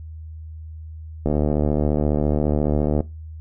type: click train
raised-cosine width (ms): 2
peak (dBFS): -7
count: 131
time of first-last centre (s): 1.26-3.005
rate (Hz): 74.5
effects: noise-tail reverb RT60 0.2 s tail -18 dB re dry + added 79 Hz sine -33 dBFS peak until 3.4 s